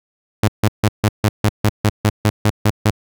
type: tone bursts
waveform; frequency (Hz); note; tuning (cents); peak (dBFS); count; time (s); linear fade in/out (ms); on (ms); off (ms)
sawtooth; 105.9; G#2; +34; -7; 13; 0.43-2.906; 5; 52; 150
effects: none